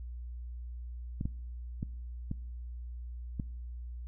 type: clicks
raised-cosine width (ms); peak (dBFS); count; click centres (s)
5; -21; 5; 1.211 / 1.255 / 1.829 / 2.314 / 3.398
effects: noise-tail reverb RT60 0.9 s tail -23 dB re dry + added 60 Hz sine -39 dBFS peak until 4.07 s